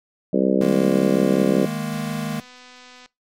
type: harmonic tone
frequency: 65.4 Hz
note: C2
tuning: in tune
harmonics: 3 / 4 / 5 / 6 / 7 / 8 / 9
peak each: -21 / -22 / -23 / -24 / -24 / -25 / -26 dBFS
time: 0.33-1.66 s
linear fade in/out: 5 ms
type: chord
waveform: square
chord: D# suspended fourth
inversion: none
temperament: just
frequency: 155.56 / 207.4 / 233.3 Hz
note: D#3 / G#3 / A#3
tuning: 0 / -2 / +2 cents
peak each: -29 dBFS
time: 0.61-2.4 s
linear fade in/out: 2 ms
type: click train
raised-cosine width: 0.2 ms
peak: -28 dBFS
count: 286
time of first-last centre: 1.92-3.06 s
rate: 250 Hz
effects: noise-tail reverb RT60 0.2 s tail -21 dB re dry + MP3 64 kbps